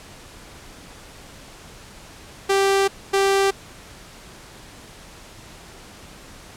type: tone bursts at uneven times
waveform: sawtooth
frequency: 392 Hz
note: G4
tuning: in tune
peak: -12 dBFS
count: 2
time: 2.49-2.88 / 3.13-3.51 s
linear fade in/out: 10 ms
effects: pink hiss -43 dBFS RMS until 6.56 s + low-pass 10000 Hz 12 dB/octave